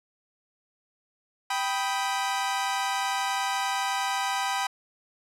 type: chord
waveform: sawtooth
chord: G augmented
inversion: none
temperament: equal with one note detuned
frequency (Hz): 784 / 987.8 / 1256.1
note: G5 / B5 / D#6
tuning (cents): 0 / 0 / +16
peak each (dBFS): -25 / -26 / -31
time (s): 1.5-4.67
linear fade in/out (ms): 5
effects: low-pass 10000 Hz 12 dB/octave